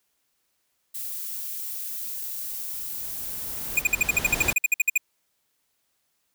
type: noise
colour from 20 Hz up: violet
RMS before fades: -33 dBFS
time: 0.94-3.82 s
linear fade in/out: 10 ms
type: noise with exponential growth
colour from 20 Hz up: pink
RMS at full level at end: -28 dBFS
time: 1.95-4.53 s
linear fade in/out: 5 ms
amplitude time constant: 560 ms
type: tone bursts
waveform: square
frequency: 2456 Hz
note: D#7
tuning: 23 cents flat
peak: -17 dBFS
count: 16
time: 3.77-4.978 s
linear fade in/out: 5 ms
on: 23 ms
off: 56 ms
effects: white hiss -73 dBFS RMS until 6.34 s